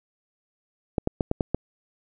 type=clicks; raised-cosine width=2 ms; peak=-9 dBFS; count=6; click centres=0.982 / 1.074 / 1.208 / 1.314 / 1.408 / 1.546 s; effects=none